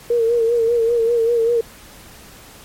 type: tone with vibrato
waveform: sine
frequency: 464.4 Hz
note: A#4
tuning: 7 cents flat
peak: -13 dBFS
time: 0.1-1.61 s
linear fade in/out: 5 ms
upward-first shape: sine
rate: 5.1 Hz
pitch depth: 53 cents each way
effects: pink hiss -42 dBFS RMS until 2.64 s + MP3 64 kbps